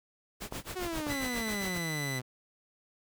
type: noise with tremolo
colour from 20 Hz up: pink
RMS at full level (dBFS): -38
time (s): 0.4-1.79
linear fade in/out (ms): 20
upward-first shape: sine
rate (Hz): 7.4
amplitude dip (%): 95
type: clicks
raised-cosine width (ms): 1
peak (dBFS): -23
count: 2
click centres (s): 0.524 / 1.068
type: exponential sweep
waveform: sawtooth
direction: down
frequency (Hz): 375.4 to 124.5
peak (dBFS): -30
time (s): 0.75-2.22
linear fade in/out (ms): 20
type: tone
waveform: sawtooth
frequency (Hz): 2000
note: B6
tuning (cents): +21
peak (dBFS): -32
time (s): 1.09-2.2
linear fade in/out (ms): 20
effects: none